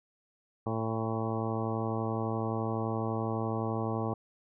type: harmonic tone with a mistuned harmonic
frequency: 111.8 Hz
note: A2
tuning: 28 cents sharp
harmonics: 1 / 2 / 3 / 4 / 5 / 6 / 7 / 8 / 9 / 10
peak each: -34 / -36 / -38 / -38 / -41 / -42 / -40 / -45 / -43 / -43 dBFS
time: 0.66-4.14 s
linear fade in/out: 5 ms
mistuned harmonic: 7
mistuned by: +20 cents
effects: none